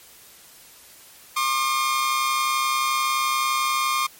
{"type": "tone pair together", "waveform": "sawtooth", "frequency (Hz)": [1073.5, 1205], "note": ["C6", "D6"], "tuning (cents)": [44, 44], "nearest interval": "major second", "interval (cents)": 200, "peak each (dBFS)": [-20, -19], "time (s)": [1.36, 4.07], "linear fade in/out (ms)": 10, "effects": ["white hiss -48 dBFS RMS until 4.19 s", "MP3 64 kbps"]}